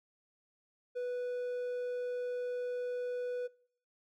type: tone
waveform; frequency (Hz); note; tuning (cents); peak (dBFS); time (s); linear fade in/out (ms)
triangle; 493.2; B4; -2; -32; 0.95-3.48; 20
effects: noise-tail reverb RT60 0.6 s tail -24 dB re dry